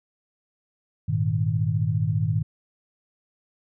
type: chord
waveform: sine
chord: Ab suspended second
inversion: none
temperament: equal with one note detuned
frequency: 101.81 / 116.54 / 155.56 Hz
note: Ab2 / Bb2 / Eb3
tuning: -34 / 0 / 0 cents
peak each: -25 dBFS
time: 1.08-2.43 s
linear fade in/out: 10 ms
effects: none